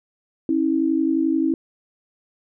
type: tone pair together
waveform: sine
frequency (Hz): 271.8 / 323.2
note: C#4 / E4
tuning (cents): -34 / -34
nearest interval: minor third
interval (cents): 300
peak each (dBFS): -21 / -19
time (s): 0.49-1.54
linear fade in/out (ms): 2
effects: none